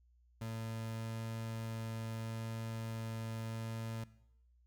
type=tone; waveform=30% pulse; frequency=112.6 Hz; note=A2; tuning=40 cents sharp; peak=-37 dBFS; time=0.41-4.04 s; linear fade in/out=5 ms; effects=noise-tail reverb RT60 0.8 s tail -19 dB re dry + added 60 Hz sine -65 dBFS peak until 4.66 s